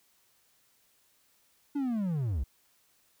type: linear sweep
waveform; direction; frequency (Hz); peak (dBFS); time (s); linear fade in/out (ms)
triangle; down; 293.7 to 55.6; -26; 1.75-2.44; 10
effects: white hiss -68 dBFS RMS until 3.2 s